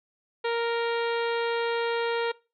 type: harmonic tone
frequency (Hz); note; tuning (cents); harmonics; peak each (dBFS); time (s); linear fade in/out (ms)
466.2; A#4; 0; 1 / 2 / 3 / 4 / 5 / 6 / 7 / 8 / 9; -26 / -32 / -36 / -38 / -40 / -42 / -43 / -44 / -45; 0.44-2.32; 10
effects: noise-tail reverb RT60 0.3 s tail -22 dB re dry